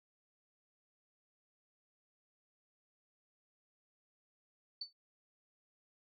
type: tone with exponential decay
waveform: sine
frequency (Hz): 4510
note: C#8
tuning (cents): +29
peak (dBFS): -36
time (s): 4.81-4.93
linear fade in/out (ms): 5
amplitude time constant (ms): 24
effects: none